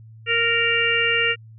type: harmonic tone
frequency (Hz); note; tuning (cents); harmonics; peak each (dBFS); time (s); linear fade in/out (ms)
465; A#4; -4; 1 / 3 / 4 / 5 / 6; -26 / -26 / -23 / -24 / -21; 0.26-1.36; 50
effects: added 111 Hz sine -41 dBFS peak until 1.58 s